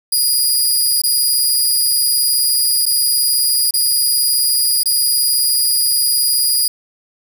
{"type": "tone with dropouts", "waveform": "15% pulse", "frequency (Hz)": 4883, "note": "D#8", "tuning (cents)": -33, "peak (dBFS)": -6, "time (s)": [0.12, 6.68], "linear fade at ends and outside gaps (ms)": 5, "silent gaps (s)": [[1.018, 1.036], [2.856, 2.863], [3.709, 3.738], [4.834, 4.857]], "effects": []}